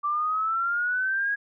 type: exponential sweep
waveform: sine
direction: up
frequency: 1165 to 1661.2 Hz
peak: -23 dBFS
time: 0.03-1.36 s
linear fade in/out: 20 ms
effects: none